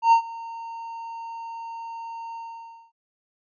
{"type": "tone with ADSR envelope", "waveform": "triangle", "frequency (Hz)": 918, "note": "A#5", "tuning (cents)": -27, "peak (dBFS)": -9, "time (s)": [0.02, 2.92], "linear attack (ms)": 100, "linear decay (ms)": 94, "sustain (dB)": -22, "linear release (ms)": 560, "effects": ["resampled to 16000 Hz"]}